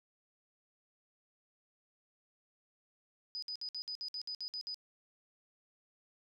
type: tone bursts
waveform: sine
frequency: 4978 Hz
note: D#8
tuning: in tune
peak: -38 dBFS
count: 11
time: 3.35-4.744 s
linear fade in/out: 0 ms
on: 74 ms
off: 58 ms
effects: none